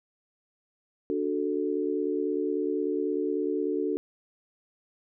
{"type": "chord", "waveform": "sine", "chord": "D major", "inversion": "none", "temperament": "equal", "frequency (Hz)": [293.7, 370, 440], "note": ["D4", "F#4", "A4"], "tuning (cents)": [0, 0, 0], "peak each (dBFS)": -30, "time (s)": [1.1, 3.97], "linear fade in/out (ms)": 0, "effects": []}